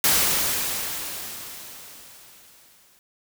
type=noise with exponential decay; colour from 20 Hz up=white; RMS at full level=-18 dBFS; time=0.04-2.99 s; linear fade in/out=1 ms; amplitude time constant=640 ms; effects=none